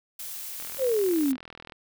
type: noise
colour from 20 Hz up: blue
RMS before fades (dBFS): -37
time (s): 0.19-1.32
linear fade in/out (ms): 5
type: click train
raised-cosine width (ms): 0.3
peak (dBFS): -26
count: 47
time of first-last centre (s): 0.6-1.722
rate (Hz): 41
type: exponential sweep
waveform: sine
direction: down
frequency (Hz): 554.4 to 246.9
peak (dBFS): -21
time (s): 0.78-1.37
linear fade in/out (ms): 50
effects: none